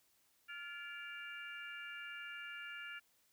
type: harmonic tone with a mistuned harmonic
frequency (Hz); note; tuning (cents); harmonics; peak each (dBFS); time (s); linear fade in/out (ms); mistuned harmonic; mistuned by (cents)
466.2; A#4; 0; 3 / 4 / 5 / 6; -49 / -51 / -52 / -52; 0.48-3; 20; 4; -140
effects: white hiss -74 dBFS RMS until 3.32 s